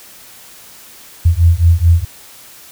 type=beating tone pair; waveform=sine; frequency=82.41 / 87.01 Hz; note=E2 / F2; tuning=0 / -6 cents; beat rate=4.6 Hz; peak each=-10 dBFS; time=1.25-2.05 s; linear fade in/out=10 ms; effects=white hiss -39 dBFS RMS until 2.71 s